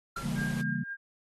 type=tone with exponential decay; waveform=triangle; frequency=1368 Hz; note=F6; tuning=36 cents flat; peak=-30 dBFS; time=0.16-0.34 s; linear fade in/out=5 ms; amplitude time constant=39 ms
type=noise; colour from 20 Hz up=pink; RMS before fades=-43 dBFS; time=0.16-0.62 s; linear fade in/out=10 ms
type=chord; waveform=sine; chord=C# diminished seventh; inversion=none; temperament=equal with one note detuned; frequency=138.59 / 164.81 / 197.13 / 233.1 Hz; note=C#3 / E3 / G3 / Bb3; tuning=0 / 0 / +10 / 0 cents; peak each=-35 dBFS; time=0.23-0.84 s; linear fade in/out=10 ms
type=tone with tremolo; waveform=sine; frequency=1608 Hz; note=G6; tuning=44 cents sharp; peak=-32 dBFS; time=0.35-0.97 s; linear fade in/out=50 ms; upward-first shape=sine; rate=3.7 Hz; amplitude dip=70%
effects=AAC 32 kbps